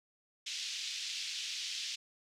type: band-pass noise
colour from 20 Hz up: pink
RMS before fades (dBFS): -40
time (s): 0.46-1.96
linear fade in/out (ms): 10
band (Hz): 2800 to 6000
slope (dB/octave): 24
effects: none